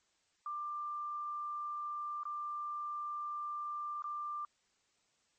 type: tone with dropouts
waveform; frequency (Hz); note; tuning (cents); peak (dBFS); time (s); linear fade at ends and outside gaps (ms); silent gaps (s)
sine; 1187; D6; +18; -37; 0.46-4.45; 2; 2.234-2.253 / 4.022-4.041
effects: white hiss -75 dBFS RMS until 5.38 s + MP3 32 kbps